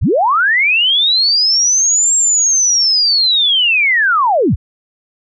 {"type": "linear two-way sweep", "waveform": "sine", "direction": "up then down", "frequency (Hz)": [32.7, 7540, 32.7], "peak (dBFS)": -9, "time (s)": [0.01, 4.56], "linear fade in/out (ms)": 20, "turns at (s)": 2.15, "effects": []}